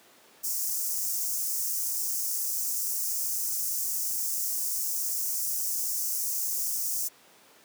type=high-pass noise; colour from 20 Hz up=white; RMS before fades=-30 dBFS; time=0.43-7.09 s; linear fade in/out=20 ms; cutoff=5400 Hz; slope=48 dB/octave; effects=pink hiss -56 dBFS RMS until 7.64 s + high-pass 300 Hz 12 dB/octave